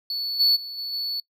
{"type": "tone with level steps", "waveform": "triangle", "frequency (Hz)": 4438, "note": "C#8", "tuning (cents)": 1, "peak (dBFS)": [-24, -14, -31, -27, -24], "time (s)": [0.1, 1.2], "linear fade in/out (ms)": 2, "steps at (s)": [0.39, 0.55, 0.77, 0.92], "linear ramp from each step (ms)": 20, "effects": ["noise-tail reverb RT60 0.1 s tail -24 dB re dry"]}